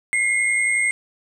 sine tone cluster, 2026 / 2137 / 8390 Hz, B6 / C7 / C9, +44 / +36 / +4 cents, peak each -25 / -18 / -27 dBFS, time 0.13-0.91 s, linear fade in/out 0 ms, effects none

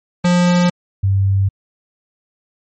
square / sine tone pair in turn, 176.9 / 97.63 Hz, F3 / G2, +23 / -7 cents, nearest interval minor seventh, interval 1030 cents, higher first, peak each -11 dBFS, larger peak neither, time 0.24-0.7 / 1.03-1.49 s, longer neither, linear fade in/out 10 ms, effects MP3 32 kbps

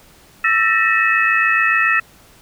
sine tone cluster, 1326 / 1796 / 1903 / 2586 Hz, E6 / A6 / A#6 / E7, +10 / +35 / +35 / -34 cents, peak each -18 dBFS, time 0.44-2 s, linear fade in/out 5 ms, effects pink hiss -48 dBFS RMS until 2.41 s

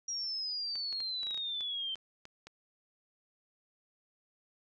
sine exponential sweep, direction down, 5700 to 3106 Hz, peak -34 dBFS, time 0.08-1.95 s, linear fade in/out 5 ms
clicks, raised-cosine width 0.2 ms, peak -31 dBFS, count 12, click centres 0.756 / 0.927 / 1.004 / 1.232 / 1.269 / 1.309 / 1.345 / 1.376 / 1.608 / 1.956 / 2.254 / 2.47 s
effects none

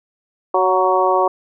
harmonic tone with a mistuned harmonic, 186.4 Hz, F#3, 13 cents sharp, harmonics 2 / 3 / 4 / 5 / 6, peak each -19 / -19 / -19 / -19 / -19 dBFS, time 0.54-1.28 s, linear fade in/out 5 ms, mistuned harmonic 4, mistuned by -23 cents, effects none

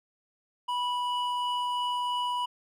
triangle tone pair together, 982 / 2943 Hz, B5 / F#7, -10 / -10 cents, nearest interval octave + perfect fifth, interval 1900 cents, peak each -26 / -34 dBFS, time 0.68-2.46 s, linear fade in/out 10 ms, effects none

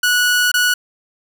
sawtooth tone with dropouts, 1469 Hz, F#6, 13 cents flat, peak -9 dBFS, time 0.03-0.74 s, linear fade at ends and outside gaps 5 ms, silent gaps 0.517-0.54 s, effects none

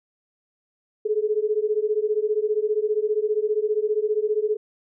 sine beating tone pair, 418.8 / 433.8 Hz, G#4 / A4, +15 / -25 cents, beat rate 15 Hz, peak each -23 dBFS, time 1.05-4.57 s, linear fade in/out 10 ms, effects none

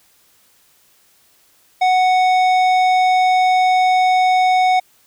sine tone with tanh clipping, 740 Hz, F#5, in tune, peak -13 dBFS, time 1.81-4.8 s, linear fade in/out 10 ms, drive 13 dB, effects white hiss -55 dBFS RMS until 5.06 s

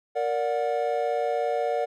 triangle chord, Bb augmented, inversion none, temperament just, 466.2 / 582.7 / 728.4 Hz, Bb4 / D5 / F#5, 0 / -14 / -27 cents, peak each -26 dBFS, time 0.15-1.86 s, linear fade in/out 20 ms, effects none

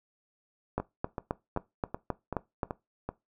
two click trains, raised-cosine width 1 ms, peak -15 / -19 dBFS, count 8 / 7, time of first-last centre 0.78-2.632 / 0.8-3.09 s, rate 3.78 / 2.62 Hz, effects noise-tail reverb RT60 0.2 s tail -19 dB re dry

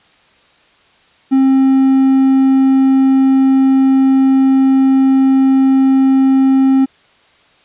triangle tone, 266.7 Hz, C4, 33 cents sharp, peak -5 dBFS, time 1.31-6.86 s, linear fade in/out 20 ms, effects white hiss -50 dBFS RMS until 7.64 s + resampled to 8000 Hz

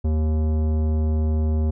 sine tone with tanh clipping, 77.78 Hz, D#2, in tune, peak -20 dBFS, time 0.04-1.71 s, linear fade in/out 10 ms, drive 15 dB, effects none

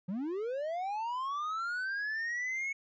triangle linear sweep, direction up, 170 to 2214 Hz, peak -31 dBFS, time 0.08-2.73 s, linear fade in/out 10 ms, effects resampled to 16000 Hz

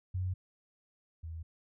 sine tone pair in turn, 92.1 / 81.46 Hz, F#2 / E2, -7 / -20 cents, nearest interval major second, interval 213 cents, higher first, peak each -31 / -39 dBFS, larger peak first, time 0.14-0.34 / 1.23-1.43 s, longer neither, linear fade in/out 10 ms, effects none

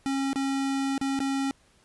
square tone with dropouts, 272.3 Hz, C#4, 31 cents flat, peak -26 dBFS, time 0.06-1.51 s, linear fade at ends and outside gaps 0 ms, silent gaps 0.331-0.358 / 0.979-1.013 / 1.191-1.203 s, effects pink hiss -62 dBFS RMS until 1.84 s + resampled to 24000 Hz

